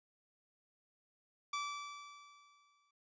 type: tone with exponential decay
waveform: sawtooth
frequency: 1159 Hz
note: D6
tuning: 23 cents flat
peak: -32 dBFS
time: 1.53-2.91 s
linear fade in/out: 5 ms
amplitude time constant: 300 ms
effects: resampled to 16000 Hz